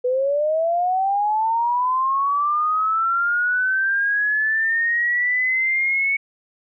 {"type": "linear sweep", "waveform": "sine", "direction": "up", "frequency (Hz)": [490.3, 2225], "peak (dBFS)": -17, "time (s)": [0.04, 6.17], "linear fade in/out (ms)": 10, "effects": []}